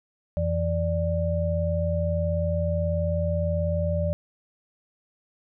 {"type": "tone cluster", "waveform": "sine", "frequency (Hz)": [86.6, 165.1, 588], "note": ["F2", "E3", "D5"], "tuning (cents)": [-14, 3, 2], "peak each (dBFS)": [-25, -29, -27], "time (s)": [0.37, 4.13], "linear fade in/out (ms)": 0, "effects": []}